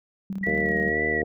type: tone with tremolo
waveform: sine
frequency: 193.5 Hz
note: G3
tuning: 22 cents flat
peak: -26 dBFS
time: 0.3-0.9 s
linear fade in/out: 2 ms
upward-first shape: square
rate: 18 Hz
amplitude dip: 55%
type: tone with vibrato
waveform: sine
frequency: 1932 Hz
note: B6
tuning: 39 cents flat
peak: -24 dBFS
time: 0.43-1.22 s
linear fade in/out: 5 ms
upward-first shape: sine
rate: 2 Hz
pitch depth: 41 cents each way
type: harmonic tone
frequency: 76.6 Hz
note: D#2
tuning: 27 cents flat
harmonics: 1 / 2 / 3 / 4 / 5 / 6 / 7 / 8 / 9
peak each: -37 / -38 / -35 / -34 / -31 / -29 / -38 / -41 / -34 dBFS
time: 0.46-1.24 s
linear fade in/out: 10 ms
effects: none